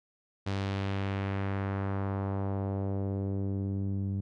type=tone with low-pass filter sweep; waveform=sawtooth; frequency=98 Hz; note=G2; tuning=in tune; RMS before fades=-32 dBFS; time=0.46-4.21 s; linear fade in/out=10 ms; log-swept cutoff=4700 to 200 Hz; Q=1.2; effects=none